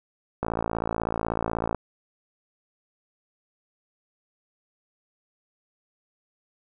click train, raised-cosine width 1 ms, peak -12 dBFS, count 75, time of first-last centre 0.43-1.747 s, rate 56.2 Hz, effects none

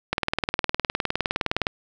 click train, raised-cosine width 0.3 ms, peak -6 dBFS, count 31, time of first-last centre 0.13-1.668 s, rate 19.5 Hz, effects none

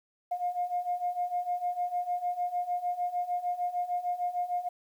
sine beating tone pair, 708 / 714.6 Hz, F5 / F5, +23 / +40 cents, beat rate 6.6 Hz, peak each -33 / -30 dBFS, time 0.31-4.69 s, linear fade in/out 10 ms, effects tanh soft clip ceiling -21 dBFS + 10-bit

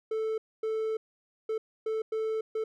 triangle tone bursts at uneven times, 440 Hz, A4, in tune, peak -26 dBFS, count 6, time 0.11-0.38 / 0.63-0.97 / 1.49-1.58 / 1.86-2.02 / 2.12-2.41 / 2.55-2.64 s, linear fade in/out 5 ms, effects none

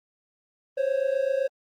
triangle tone pair together, 523.3 / 551.1 Hz, C5 / C#5, 0 / -10 cents, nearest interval minor second, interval 90 cents, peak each -24 / -23 dBFS, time 0.77-1.48 s, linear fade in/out 10 ms, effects Opus 32 kbps

